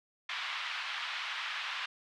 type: band-pass noise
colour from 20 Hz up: white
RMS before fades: -38 dBFS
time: 0.29-1.86 s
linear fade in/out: 5 ms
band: 990 to 3400 Hz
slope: 24 dB/octave
effects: none